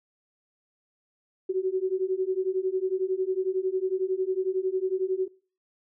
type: beating tone pair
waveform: sine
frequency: 370 / 381 Hz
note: F#4 / G4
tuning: 0 / -49 cents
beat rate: 11 Hz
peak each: -27 dBFS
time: 1.49-5.28 s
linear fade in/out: 10 ms
effects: noise-tail reverb RT60 0.4 s tail -22 dB re dry